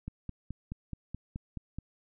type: click train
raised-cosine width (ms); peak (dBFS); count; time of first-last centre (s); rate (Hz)
5; -25; 9; 0.08-1.786; 4.69
effects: none